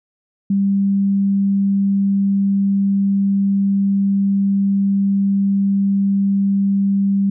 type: tone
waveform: sine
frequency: 197.5 Hz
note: G3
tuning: 13 cents sharp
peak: -13 dBFS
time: 0.5-7.3 s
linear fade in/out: 5 ms
effects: none